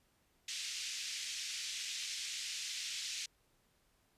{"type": "band-pass noise", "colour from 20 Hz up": "white", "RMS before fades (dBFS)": -42, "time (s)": [0.48, 3.26], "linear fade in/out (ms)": 5, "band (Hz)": [2200, 6700], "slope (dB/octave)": 24, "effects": ["pink hiss -74 dBFS RMS until 4.17 s", "resampled to 32000 Hz"]}